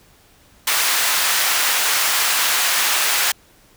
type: high-pass noise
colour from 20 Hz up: pink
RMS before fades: -18 dBFS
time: 0.67-3.32 s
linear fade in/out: 5 ms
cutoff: 1200 Hz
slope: 12 dB/octave
effects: pink hiss -52 dBFS RMS until 3.76 s